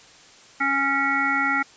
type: harmonic tone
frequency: 276.2 Hz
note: C#4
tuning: 6 cents flat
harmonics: 1 / 3 / 5 / 7 / 8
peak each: -29 / -28 / -23 / -25 / -27 dBFS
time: 0.6-1.63 s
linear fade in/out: 10 ms
effects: white hiss -49 dBFS RMS until 1.76 s + resampled to 16000 Hz